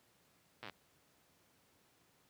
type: slowing click train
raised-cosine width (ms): 0.3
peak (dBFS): -30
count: 8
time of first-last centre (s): 0.63-0.697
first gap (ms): 8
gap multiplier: 1.06
effects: pink hiss -71 dBFS RMS until 2.29 s + high-pass 100 Hz 12 dB/octave